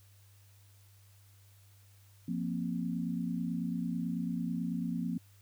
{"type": "chord", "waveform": "sine", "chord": "F suspended fourth", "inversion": "none", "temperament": "just", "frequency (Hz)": [174.61, 232.8, 261.9], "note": ["F3", "Bb3", "C4"], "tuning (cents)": [0, -2, 2], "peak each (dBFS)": [-35, -36, -38], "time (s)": [2.28, 5.18], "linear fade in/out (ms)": 5, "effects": ["added 99 Hz sine -58 dBFS peak until 5.41 s", "white hiss -66 dBFS RMS until 5.41 s"]}